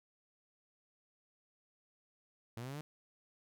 sawtooth linear sweep, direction up, 111.7 to 155.56 Hz, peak -38 dBFS, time 2.57-2.81 s, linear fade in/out 0 ms, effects none

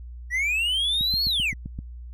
triangle linear two-way sweep, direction up then down, 1886 to 4435 to 1886 Hz, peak -20 dBFS, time 0.3-1.54 s, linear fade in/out 50 ms, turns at 1.25 s
click train, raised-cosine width 5 ms, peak -21 dBFS, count 7, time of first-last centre 1.01-1.789 s, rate 7.7 Hz
effects added 60 Hz sine -36 dBFS peak until 2.13 s

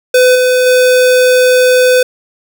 square tone with level steps, 504 Hz, B4, 35 cents sharp, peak -5 / -8 / -6 dBFS, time 0.14-2.03 s, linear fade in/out 5 ms, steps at 0.35 / 0.66 s, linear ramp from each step 5 ms, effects none

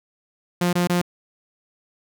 sawtooth tone bursts, 176.3 Hz, F3, 17 cents sharp, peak -14 dBFS, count 3, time 0.61-1.016 s, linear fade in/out 5 ms, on 120 ms, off 23 ms, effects none

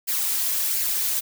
blue noise with flanger, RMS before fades -24 dBFS, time 0.07-1.21 s, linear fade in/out 20 ms, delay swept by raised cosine 0.41 to 3.21 ms, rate 1.4 Hz, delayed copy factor +0.5, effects none

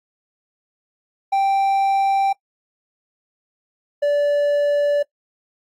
triangle tone pair in turn, 784 / 579.8 Hz, G5 / D5, 0 / -22 cents, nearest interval perfect fourth, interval 522 cents, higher first, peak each -13 dBFS, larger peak neither, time 1.32-2.33 / 4.02-5.03 s, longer neither, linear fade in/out 10 ms, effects noise-tail reverb RT60 0.1 s tail -23 dB re dry + AAC 64 kbps

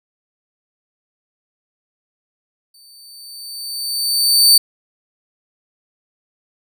sawtooth tone with exponential growth, 4567 Hz, D8, 49 cents flat, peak -3 dBFS, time 2.74-4.58 s, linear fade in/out 5 ms, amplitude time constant 400 ms, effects none

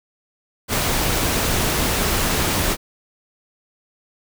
pink noise, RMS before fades -20 dBFS, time 0.68-2.77 s, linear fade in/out 50 ms, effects none

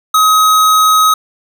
square tone, 1267 Hz, D#6, 31 cents sharp, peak -7 dBFS, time 0.14-1.14 s, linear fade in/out 5 ms, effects none

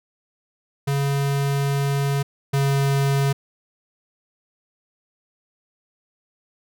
square tone pair in turn, 139.9 / 138.69 Hz, C#3 / C#3, +16 / +1 cents, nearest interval unison, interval 15 cents, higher first, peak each -20 / -18 dBFS, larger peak second, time 0.87-2.23 / 2.53-3.33 s, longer first, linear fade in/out 10 ms, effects none

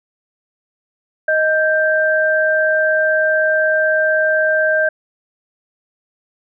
sine tone pair together, 624.6 / 1574 Hz, D#5 / G6, +7 / +7 cents, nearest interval octave + major third, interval 1600 cents, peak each -15 dBFS, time 1.28-4.89 s, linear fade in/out 5 ms, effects none

